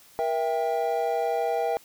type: chord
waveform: triangle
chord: E diminished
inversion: second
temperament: just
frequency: 474.7 / 659.3 / 791.1 Hz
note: Bb4 / E5 / G5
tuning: +31 / 0 / +16 cents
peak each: -26 dBFS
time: 0.19-1.77 s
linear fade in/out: 0 ms
effects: white hiss -54 dBFS RMS until 1.84 s